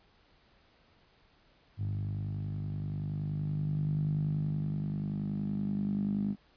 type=tone with band-pass filter sweep; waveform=10% pulse; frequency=50.5 Hz; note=G#1; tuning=48 cents flat; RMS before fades=-33 dBFS; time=1.77-6.36 s; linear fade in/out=50 ms; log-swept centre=110 to 210 Hz; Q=6.6; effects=pink hiss -65 dBFS RMS until 6.56 s + resampled to 11025 Hz